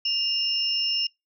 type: tone pair together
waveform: sine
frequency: 2821 / 5325 Hz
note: F7 / E8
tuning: +17 / +17 cents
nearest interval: major seventh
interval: 1100 cents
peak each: -25 dBFS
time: 0.05-1.07 s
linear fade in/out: 5 ms
effects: noise-tail reverb RT60 0.2 s tail -26 dB re dry